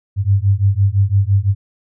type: beating tone pair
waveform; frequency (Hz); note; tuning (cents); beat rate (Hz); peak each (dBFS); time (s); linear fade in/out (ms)
sine; 96.2 / 102.1; G2 / G#2; -32 / -29; 5.9; -14; 0.16-1.55; 50
effects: none